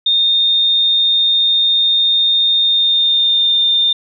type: tone with pitch glide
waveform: sine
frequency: 3657 to 3615 Hz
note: A#7 to A7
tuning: -34 to +46 cents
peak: -10 dBFS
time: 0.06-3.93 s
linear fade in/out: 5 ms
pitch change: -20 cents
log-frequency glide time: 2.6-3.63 s
effects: none